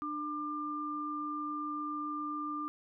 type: tone pair together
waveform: sine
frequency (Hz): 298.8 / 1195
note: D4 / D6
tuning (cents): +30 / +30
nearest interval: 2 octaves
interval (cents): 2400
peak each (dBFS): -39 / -36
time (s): 0.02-2.68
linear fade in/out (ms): 0
effects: none